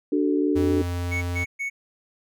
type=chord; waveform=sine; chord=D major; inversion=none; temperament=equal with one note detuned; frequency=293.7 / 376.7 / 440 Hz; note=D4 / F#4 / A4; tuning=0 / +31 / 0 cents; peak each=-21 / -25 / -27 dBFS; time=0.12-0.82 s; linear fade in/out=5 ms
type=tone; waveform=square; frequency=88 Hz; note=F2; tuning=14 cents sharp; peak=-26 dBFS; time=0.55-1.45 s; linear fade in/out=20 ms
type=tone bursts; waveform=triangle; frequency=2217 Hz; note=C#7; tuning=in tune; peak=-24 dBFS; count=3; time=1.11-1.7 s; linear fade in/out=20 ms; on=110 ms; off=130 ms
effects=none